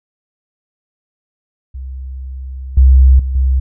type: tone with level steps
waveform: sine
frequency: 65.41 Hz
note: C2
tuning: in tune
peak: -23 / -3 / -15 / -9 dBFS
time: 1.74-3.6 s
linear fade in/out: 10 ms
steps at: 2.77 / 3.19 / 3.35 s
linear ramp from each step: 5 ms
effects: none